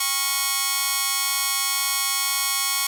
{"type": "tone with amplitude modulation", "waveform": "5% pulse", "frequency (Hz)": 1100, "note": "C#6", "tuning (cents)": -14, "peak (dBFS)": -5, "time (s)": [0, 2.87], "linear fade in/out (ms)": 5, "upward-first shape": "sine", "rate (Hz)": 298, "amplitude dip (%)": 85, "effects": []}